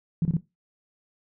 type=tone bursts; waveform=sine; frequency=164.9 Hz; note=E3; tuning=1 cent sharp; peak=-19 dBFS; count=3; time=0.22-0.368 s; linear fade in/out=2 ms; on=32 ms; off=26 ms; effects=noise-tail reverb RT60 0.2 s tail -17 dB re dry